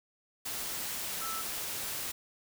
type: tone in noise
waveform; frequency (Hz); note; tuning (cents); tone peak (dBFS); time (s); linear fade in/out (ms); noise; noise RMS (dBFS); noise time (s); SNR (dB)
sine; 1318.5; E6; 0; -38; 1.21-1.42; 10; white; -37; 0.45-2.12; -4
effects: none

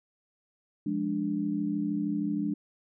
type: chord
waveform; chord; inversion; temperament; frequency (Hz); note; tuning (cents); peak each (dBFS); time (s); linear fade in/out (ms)
sine; D diminished; first; equal; 174.61 / 207.7 / 293.7; F3 / Ab3 / D4; 0 / 0 / 0; -35 / -31 / -30; 0.86-2.54; 5
effects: none

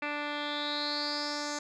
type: tone with low-pass filter sweep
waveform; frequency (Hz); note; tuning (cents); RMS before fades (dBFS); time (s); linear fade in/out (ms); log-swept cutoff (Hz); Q
10% pulse; 293.7; D4; 0; -34; 0.02-1.59; 5; 2600 to 6300; 8.1
effects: none

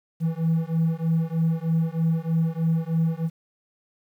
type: beating tone pair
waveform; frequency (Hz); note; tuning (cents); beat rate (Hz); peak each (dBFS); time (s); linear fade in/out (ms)
triangle; 161.9 / 165.1; E3 / E3; -31 / +3; 3.2; -21; 0.2-3.3; 50
effects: tanh soft clip ceiling -13 dBFS + 9-bit

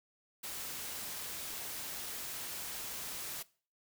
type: noise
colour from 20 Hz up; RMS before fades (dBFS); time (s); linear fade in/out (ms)
white; -42; 0.43-3.43; 10
effects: noise-tail reverb RT60 0.4 s tail -20 dB re dry

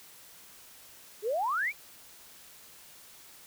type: exponential sweep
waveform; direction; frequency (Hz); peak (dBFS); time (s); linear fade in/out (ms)
sine; up; 392 to 2475; -27; 1.22-1.73; 50
effects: white hiss -53 dBFS RMS until 3.46 s

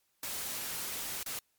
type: noise with dropouts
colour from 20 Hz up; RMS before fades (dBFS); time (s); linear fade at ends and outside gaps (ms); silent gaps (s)
white; -38; 0.23-1.39; 2; 1.23-1.261
effects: white hiss -75 dBFS RMS until 1.58 s + MP3 96 kbps

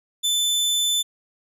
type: tone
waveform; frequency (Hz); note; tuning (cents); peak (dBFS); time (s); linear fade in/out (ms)
sawtooth; 3520; A7; 0; -16; 0.23-1.03; 20
effects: resampled to 32000 Hz

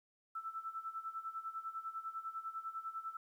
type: tone with tremolo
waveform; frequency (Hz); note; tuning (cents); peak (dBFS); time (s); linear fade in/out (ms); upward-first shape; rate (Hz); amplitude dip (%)
sine; 1324; E6; +7; -38; 0.35-3.17; 5; sine; 10; 80
effects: 12-bit

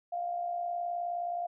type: tone with amplitude modulation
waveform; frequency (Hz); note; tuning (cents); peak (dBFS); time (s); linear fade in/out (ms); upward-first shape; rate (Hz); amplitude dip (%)
sine; 698.5; F5; 0; -29; 0.12-1.47; 10; sine; 59.3; 50
effects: none

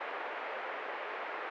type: band-pass noise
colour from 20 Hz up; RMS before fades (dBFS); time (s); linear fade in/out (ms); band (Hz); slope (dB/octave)
pink; -40; 0-1.5; 10; 460 to 2300; 24
effects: none

